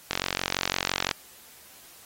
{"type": "click train", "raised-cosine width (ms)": 0.2, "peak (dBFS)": -7, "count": 47, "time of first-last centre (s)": [0.11, 1.112], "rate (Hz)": 45.9, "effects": ["white hiss -51 dBFS RMS until 2.05 s", "AAC 48 kbps"]}